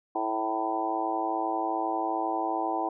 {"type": "harmonic tone with a mistuned harmonic", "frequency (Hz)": 110, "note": "A2", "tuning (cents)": 0, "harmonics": [3, 4, 5, 6, 7, 8, 9], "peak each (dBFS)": [-33, -39, -40, -36, -30, -35, -35], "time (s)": [0.15, 2.89], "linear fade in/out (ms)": 5, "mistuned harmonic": 8, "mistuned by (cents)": 34, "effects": []}